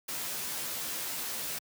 white noise with comb filter, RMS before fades -36 dBFS, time 0.08-1.59 s, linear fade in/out 10 ms, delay 13 ms, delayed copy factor +0.8, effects high-pass 100 Hz 12 dB/octave

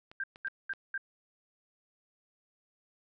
clicks, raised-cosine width 0.3 ms, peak -34 dBFS, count 4, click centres 0.115 / 0.359 / 0.474 / 0.736 s
sine tone bursts, 1583 Hz, G6, 17 cents sharp, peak -32 dBFS, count 4, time 0.2-0.978 s, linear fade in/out 2 ms, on 37 ms, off 210 ms
effects none

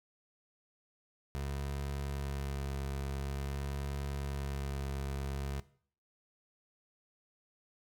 25% pulse tone with vibrato, 69.3 Hz, C#2, in tune, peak -32 dBFS, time 1.35-5.6 s, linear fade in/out 0 ms, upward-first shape sine, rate 0.47 Hz, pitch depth 17 cents each way, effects noise-tail reverb RT60 0.5 s tail -17 dB re dry

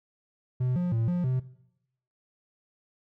triangle tone with pitch steps, 126.4 / 177.6 / 113.8 / 177.1 / 128.5 Hz, B2 / F3 / A#2 / F3 / C3, +41 / +29 / -41 / +24 / -31 cents, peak -22 dBFS, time 0.6-1.4 s, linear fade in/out 10 ms, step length 160 ms, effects noise-tail reverb RT60 0.8 s tail -18 dB re dry

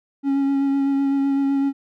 triangle tone with vibrato, 276 Hz, C#4, 7 cents flat, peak -15 dBFS, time 0.23-1.73 s, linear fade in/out 50 ms, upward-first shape sine, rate 7.9 Hz, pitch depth 15 cents each way, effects none

